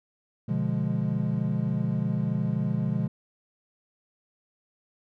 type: chord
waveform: triangle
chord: B diminished seventh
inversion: none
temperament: equal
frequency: 123.47 / 146.83 / 174.61 / 207.7 Hz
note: B2 / D3 / F3 / Ab3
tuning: 0 / 0 / 0 / 0 cents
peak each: -28 dBFS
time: 0.48-3.08 s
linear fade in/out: 10 ms
effects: none